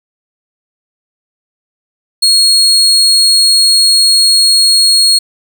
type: tone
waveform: 35% pulse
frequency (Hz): 4298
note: C8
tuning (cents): +46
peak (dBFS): -4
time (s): 2.22-5.19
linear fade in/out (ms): 10
effects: none